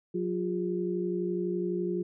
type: tone cluster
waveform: sine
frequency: 181.8 / 352.8 / 404.7 Hz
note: F#3 / F4 / G#4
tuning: -30 / +18 / -45 cents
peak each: -33 / -30 / -36 dBFS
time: 0.14-2.03 s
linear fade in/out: 10 ms
effects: none